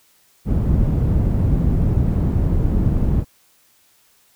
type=low-pass noise; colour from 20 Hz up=white; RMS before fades=-17 dBFS; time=0.45-3.25 s; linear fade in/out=50 ms; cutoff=130 Hz; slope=12 dB/octave; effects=white hiss -57 dBFS RMS until 4.35 s